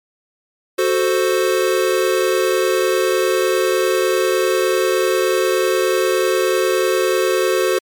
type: chord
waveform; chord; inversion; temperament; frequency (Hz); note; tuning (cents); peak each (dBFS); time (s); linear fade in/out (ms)
square; F# diminished; none; equal; 370 / 440 / 523.3; F#4 / A4 / C5; 0 / 0 / 0; -18 / -21 / -20; 0.78-7.79; 10
effects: MP3 96 kbps